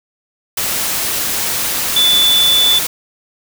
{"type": "tone in noise", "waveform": "sine", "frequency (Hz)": 3485, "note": "A7", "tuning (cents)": -17, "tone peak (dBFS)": -9, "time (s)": [1.96, 2.79], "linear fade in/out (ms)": 5, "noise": "white", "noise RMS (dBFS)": -18, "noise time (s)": [0.57, 2.87], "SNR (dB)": 6, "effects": []}